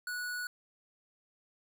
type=tone; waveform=square; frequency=1469 Hz; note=F#6; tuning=13 cents flat; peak=-36 dBFS; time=0.07-0.47 s; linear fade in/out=2 ms; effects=none